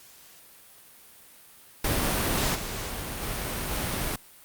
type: noise with level steps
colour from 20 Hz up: pink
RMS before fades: -26 / -34 / -31 / -29 dBFS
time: 1.84-4.16 s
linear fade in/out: 5 ms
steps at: 2.54 / 3.21 / 3.7 s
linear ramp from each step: 20 ms
effects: white hiss -52 dBFS RMS until 4.44 s + Opus 48 kbps